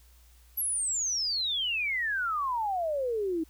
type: exponential sweep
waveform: sine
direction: down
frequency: 11880 to 311.1 Hz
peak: -27 dBFS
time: 0.57-3.44 s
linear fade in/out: 10 ms
effects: added 60 Hz sine -55 dBFS peak until 3.49 s + white hiss -63 dBFS RMS until 3.49 s